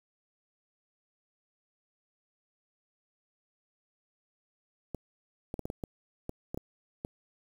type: clicks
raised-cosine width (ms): 2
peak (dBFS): -22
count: 10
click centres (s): 4.947 / 5.541 / 5.593 / 5.655 / 5.701 / 5.838 / 6.294 / 6.545 / 6.575 / 7.049
effects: 8-bit